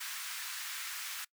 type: high-pass noise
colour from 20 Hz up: pink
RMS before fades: -41 dBFS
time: 0-1.25 s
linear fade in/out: 10 ms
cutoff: 1300 Hz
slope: 24 dB/octave
effects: noise-tail reverb RT60 0.1 s tail -22 dB re dry